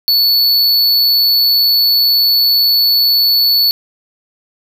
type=tone; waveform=square; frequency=4439 Hz; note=C#8; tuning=2 cents sharp; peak=-9 dBFS; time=0.08-3.71 s; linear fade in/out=0 ms; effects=none